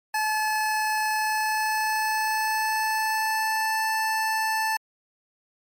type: tone with pitch glide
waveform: 25% pulse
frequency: 862 to 879.6 Hz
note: A5 to A5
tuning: -36 to -1 cents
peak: -19 dBFS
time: 0.14-4.77 s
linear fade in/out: 5 ms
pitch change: +35 cents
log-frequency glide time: 1.1-3.86 s
effects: MP3 64 kbps